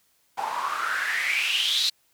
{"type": "noise with band-pass filter sweep", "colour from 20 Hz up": "white", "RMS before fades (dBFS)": -26, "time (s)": [0.37, 1.9], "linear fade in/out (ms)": 10, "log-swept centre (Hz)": [800, 4200], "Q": 7.1, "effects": ["white hiss -66 dBFS RMS until 2.13 s"]}